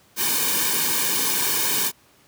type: noise with comb filter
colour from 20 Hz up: white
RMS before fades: -22 dBFS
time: 0.16-1.92 s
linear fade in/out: 50 ms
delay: 1.5 ms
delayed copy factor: -0.95
effects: pink hiss -56 dBFS RMS until 2.27 s + high-pass 100 Hz 12 dB/octave